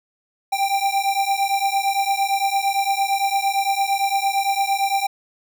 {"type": "beating tone pair", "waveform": "square", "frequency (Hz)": [784, 792.8], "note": ["G5", "G5"], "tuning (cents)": [0, 19], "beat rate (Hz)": 8.8, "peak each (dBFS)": -22, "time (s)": [0.52, 5.07], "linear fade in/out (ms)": 10, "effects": []}